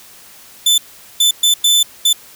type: tone bursts at uneven times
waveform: sawtooth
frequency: 3520 Hz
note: A7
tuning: in tune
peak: -6 dBFS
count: 5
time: 0.66-0.78 / 1.2-1.31 / 1.43-1.54 / 1.64-1.83 / 2.05-2.13 s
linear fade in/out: 5 ms
effects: white hiss -41 dBFS RMS until 2.35 s